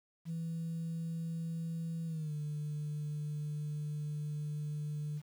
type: tone with pitch glide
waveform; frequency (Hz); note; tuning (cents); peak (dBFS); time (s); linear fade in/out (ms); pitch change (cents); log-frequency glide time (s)
sine; 164.9 to 149.48; E3 to D3; +1 to +31; -34; 0.25-5.22; 50; -170; 2.06-2.33
effects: tanh soft clip ceiling -33 dBFS + 10-bit